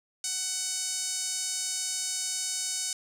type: tone with band-pass filter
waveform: 5% pulse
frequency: 747 Hz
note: F#5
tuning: 16 cents sharp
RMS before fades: -32 dBFS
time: 0.24-2.93 s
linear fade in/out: 2 ms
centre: 7200 Hz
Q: 1.3
effects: none